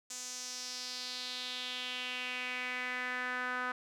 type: tone with band-pass filter sweep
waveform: sawtooth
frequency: 250.8 Hz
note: B3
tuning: 27 cents sharp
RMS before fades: -39 dBFS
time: 0.1-3.72 s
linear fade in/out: 5 ms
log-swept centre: 6900 to 1400 Hz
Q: 3.3
effects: none